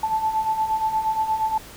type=beating tone pair; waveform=sine; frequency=870 / 878.5 Hz; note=A5 / A5; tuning=-20 / -3 cents; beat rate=8.5 Hz; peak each=-27 / -21 dBFS; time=0.03-1.58 s; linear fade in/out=5 ms; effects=pink hiss -42 dBFS RMS until 1.76 s